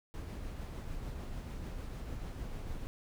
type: noise with tremolo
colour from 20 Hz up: brown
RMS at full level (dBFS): -40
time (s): 0.14-2.87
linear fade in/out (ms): 0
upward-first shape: triangle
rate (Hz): 6.7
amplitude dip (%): 30
effects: none